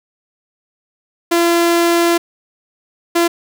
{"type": "tone bursts at uneven times", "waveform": "sawtooth", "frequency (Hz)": 340.9, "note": "F4", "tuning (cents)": -42, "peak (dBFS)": -7, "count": 2, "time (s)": [[1.31, 2.18], [3.15, 3.28]], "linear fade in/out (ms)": 10, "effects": []}